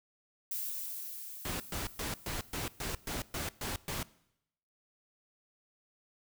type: noise with exponential decay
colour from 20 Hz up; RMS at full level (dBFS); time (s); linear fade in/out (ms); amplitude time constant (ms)
violet; -36; 0.51-4.01; 2; 760
type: noise bursts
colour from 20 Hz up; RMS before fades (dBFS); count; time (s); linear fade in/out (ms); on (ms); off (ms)
pink; -37; 10; 1.45-4.03; 2; 150; 120
effects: noise-tail reverb RT60 0.8 s tail -21 dB re dry